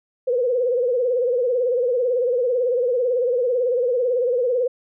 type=tone with vibrato; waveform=sine; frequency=493.9 Hz; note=B4; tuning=in tune; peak=-17 dBFS; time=0.27-4.68 s; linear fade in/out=10 ms; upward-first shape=sine; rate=18 Hz; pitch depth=94 cents each way; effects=none